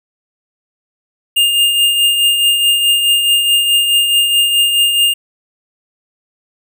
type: tone with tremolo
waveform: square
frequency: 2820 Hz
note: F7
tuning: 16 cents sharp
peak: -8 dBFS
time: 1.36-5.14 s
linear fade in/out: 10 ms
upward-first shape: triangle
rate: 4.7 Hz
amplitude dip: 50%
effects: none